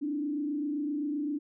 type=tone with frequency modulation; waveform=sine; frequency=293.7 Hz; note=D4; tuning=in tune; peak=-29 dBFS; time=0.01-1.39 s; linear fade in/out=20 ms; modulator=27.7 Hz; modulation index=0.7; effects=none